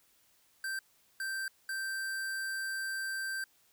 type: tone bursts at uneven times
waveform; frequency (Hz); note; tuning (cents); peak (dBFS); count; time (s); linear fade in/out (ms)
square; 1565; G6; -3; -35; 3; 0.64-0.79 / 1.2-1.48 / 1.69-3.44; 2
effects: white hiss -68 dBFS RMS until 3.72 s